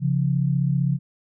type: tone pair together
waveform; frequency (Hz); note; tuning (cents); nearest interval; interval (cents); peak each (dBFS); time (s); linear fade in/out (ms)
sine; 136.68 / 172.2; C#3 / F3; -24 / -24; major third; 400; -20 / -23; 0-0.99; 50
effects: none